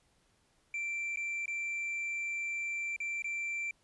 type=tone with dropouts; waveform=triangle; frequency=2349 Hz; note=D7; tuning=in tune; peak=-32 dBFS; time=0.74-3.71 s; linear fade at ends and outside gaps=2 ms; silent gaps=1.16-1.171 / 1.458-1.479 / 2.963-3.002 / 3.222-3.243 s; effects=pink hiss -71 dBFS RMS until 3.83 s + resampled to 24000 Hz